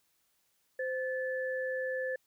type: tone pair together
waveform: sine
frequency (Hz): 517 / 1739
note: C5 / A6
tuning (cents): -21 / -21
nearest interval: octave + major sixth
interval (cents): 2100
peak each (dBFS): -33 / -37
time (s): 0.79-2.16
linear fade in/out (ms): 5
effects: white hiss -74 dBFS RMS until 2.26 s